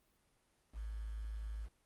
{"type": "tone with quantisation", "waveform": "sine", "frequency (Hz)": 53.8, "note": "A1", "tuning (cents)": -38, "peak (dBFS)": -40, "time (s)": [0.73, 1.69], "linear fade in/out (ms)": 50, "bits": 10, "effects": ["pink hiss -75 dBFS RMS until 1.85 s", "Opus 32 kbps"]}